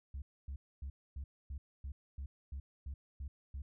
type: tone bursts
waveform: sine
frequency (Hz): 68.7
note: C#2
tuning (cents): -15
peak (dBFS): -38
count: 11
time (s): 0.14-3.62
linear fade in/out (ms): 5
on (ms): 80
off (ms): 260
effects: tanh soft clip ceiling -38 dBFS